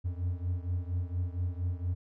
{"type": "beating tone pair", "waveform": "triangle", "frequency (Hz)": [87.31, 91.61], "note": ["F2", "F#2"], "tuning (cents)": [0, -17], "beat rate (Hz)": 4.3, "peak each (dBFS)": [-30, -33], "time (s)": [0.04, 1.95], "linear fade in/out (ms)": 20, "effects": []}